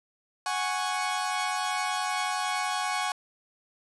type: chord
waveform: sawtooth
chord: F# suspended second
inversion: none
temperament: equal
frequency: 740 / 830.6 / 1108.7 Hz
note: F#5 / G#5 / C#6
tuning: 0 / 0 / 0 cents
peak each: -28 dBFS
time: 0.46-3.12 s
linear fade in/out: 2 ms
effects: resampled to 24000 Hz